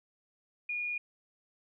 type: tone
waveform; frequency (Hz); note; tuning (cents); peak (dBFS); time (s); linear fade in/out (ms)
sine; 2438; D#7; -36; -32; 0.69-0.98; 5
effects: none